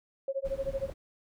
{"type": "tone with tremolo", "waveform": "sine", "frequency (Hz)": 543, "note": "C#5", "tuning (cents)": -36, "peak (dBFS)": -27, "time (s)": [0.28, 0.9], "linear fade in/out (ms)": 2, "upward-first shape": "sine", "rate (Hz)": 13, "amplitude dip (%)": 100}
{"type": "noise", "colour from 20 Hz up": "brown", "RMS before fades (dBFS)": -42, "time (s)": [0.44, 0.94], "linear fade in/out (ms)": 20}
{"effects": []}